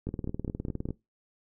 two click trains, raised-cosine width 3 ms, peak -21 / -20 dBFS, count 5 / 17, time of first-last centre 0.07-0.888 / 0.09-0.906 s, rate 4.89 / 19.6 Hz, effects noise-tail reverb RT60 0.2 s tail -20 dB re dry

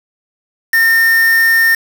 triangle tone with quantisation, 1819 Hz, A#6, 43 cents flat, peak -6 dBFS, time 0.73-1.75 s, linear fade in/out 5 ms, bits 3, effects none

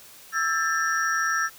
sine tone cluster, 1328 / 1615 / 1774 / 5690 Hz, E6 / G#6 / A6 / F8, +12 / -49 / +14 / +31 cents, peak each -25 / -28 / -27 / -33 dBFS, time 0.32-1.5 s, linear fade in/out 50 ms, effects white hiss -48 dBFS RMS until 1.58 s

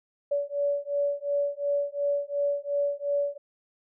sine beating tone pair, 570 / 572.8 Hz, C#5 / D5, +48 / -43 cents, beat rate 2.8 Hz, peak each -28 dBFS, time 0.31-3.38 s, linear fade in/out 10 ms, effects none

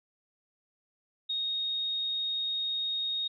sine tone, 3729 Hz, A#7, in tune, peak -29 dBFS, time 1.29-3.28 s, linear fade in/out 10 ms, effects none

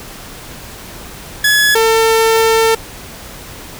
sawtooth tone pair in turn, 1696 / 449.2 Hz, G#6 / A4, +36 / +36 cents, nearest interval octave + major seventh, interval 2300 cents, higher first, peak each -5 dBFS, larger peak neither, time 1.44-1.75 / 1.75-2.75 s, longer second, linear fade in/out 5 ms, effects pink hiss -32 dBFS RMS until 3.79 s

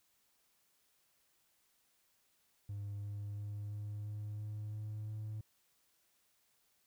triangle tone with pitch steps, 101.6 / 102.42 / 103.26 / 104.09 / 104.94 / 105.79 / 106.65 / 107.52 Hz, G#2 / G#2 / G#2 / G#2 / G#2 / G#2 / G#2 / A2, -38 / -24 / -9 / +4 / +18 / +32 / +46 / -39 cents, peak -37 dBFS, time 2.69-5.41 s, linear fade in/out 5 ms, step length 340 ms, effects tanh soft clip ceiling -35 dBFS + white hiss -75 dBFS RMS until 6.86 s

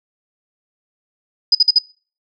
sine tone bursts, 4982 Hz, D#8, 1 cent sharp, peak -7 dBFS, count 4, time 1.52-1.787 s, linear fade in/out 5 ms, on 30 ms, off 49 ms, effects noise-tail reverb RT60 0.4 s tail -24 dB re dry

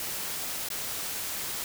white noise with dropouts, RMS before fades -34 dBFS, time 0-1.64 s, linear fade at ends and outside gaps 1 ms, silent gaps 0.687-0.702 s, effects none

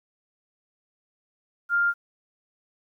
sine tone, 1400 Hz, F6, 4 cents sharp, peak -19 dBFS, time 1.69-1.94 s, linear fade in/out 50 ms, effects 10-bit

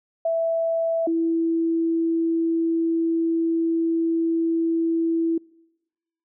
sine tone pair in turn, 660 / 330 Hz, E5 / E4, +2 / +2 cents, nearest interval octave, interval 1200 cents, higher first, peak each -19 dBFS, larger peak neither, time 0.25-1.07 / 1.07-5.38 s, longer second, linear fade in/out 5 ms, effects noise-tail reverb RT60 1.0 s tail -26 dB re dry

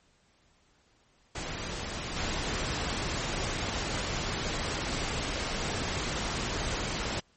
pink noise with level steps, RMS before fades -36 / -32 dBFS, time 1.35-7.2 s, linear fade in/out 5 ms, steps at 2.16 s, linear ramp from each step 10 ms, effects pink hiss -66 dBFS RMS until 7.36 s + MP3 32 kbps

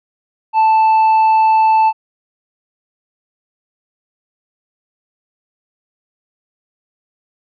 triangle tone with tanh clipping, 880 Hz, A5, in tune, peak -9 dBFS, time 0.53-1.93 s, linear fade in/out 50 ms, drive 8 dB, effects none

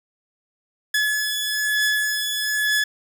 sawtooth beating tone pair, 1708 / 1709.1 Hz, G#6 / G#6, +48 / +49 cents, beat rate 1.1 Hz, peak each -18 / -22 dBFS, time 0.94-2.84 s, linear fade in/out 5 ms, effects none

